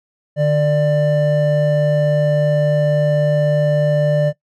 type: tone pair together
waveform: triangle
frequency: 149.4 / 592.6 Hz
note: D3 / D5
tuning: +30 / +15 cents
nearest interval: 2 octaves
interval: 2385 cents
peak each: -13 / -13 dBFS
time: 0.36-4.33 s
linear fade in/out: 50 ms
effects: noise-tail reverb RT60 0.1 s tail -19 dB re dry